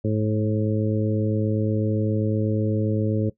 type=harmonic tone with a mistuned harmonic; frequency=107.8 Hz; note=A2; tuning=35 cents flat; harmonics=1 / 2 / 3 / 4 / 5; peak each=-23 / -26 / -28 / -29 / -30 dBFS; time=0.04-3.3 s; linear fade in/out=10 ms; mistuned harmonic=1; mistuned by=-21 cents; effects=noise-tail reverb RT60 0.1 s tail -18 dB re dry